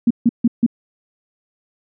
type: tone bursts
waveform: sine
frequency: 235.1 Hz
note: A#3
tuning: 15 cents sharp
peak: -9 dBFS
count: 4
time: 0.07-0.664 s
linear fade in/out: 5 ms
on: 36 ms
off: 150 ms
effects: none